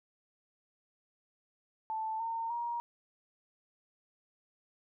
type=tone with pitch steps; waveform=sine; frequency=880 / 912.1 / 945.3 Hz; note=A5 / A#5 / A#5; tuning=0 / -38 / +24 cents; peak=-33 dBFS; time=1.9-2.8 s; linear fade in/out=0 ms; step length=300 ms; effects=none